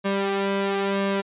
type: tone with flanger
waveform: sawtooth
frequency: 197.2 Hz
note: G3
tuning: 11 cents sharp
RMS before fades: -24 dBFS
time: 0.04-1.22 s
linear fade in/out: 20 ms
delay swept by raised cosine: 1.8 to 3.1 ms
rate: 1 Hz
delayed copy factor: +0.65
effects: resampled to 8000 Hz